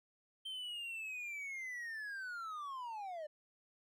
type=linear sweep; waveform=triangle; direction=down; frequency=3136 to 587.3 Hz; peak=-40 dBFS; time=0.45-3.27 s; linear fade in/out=10 ms; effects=none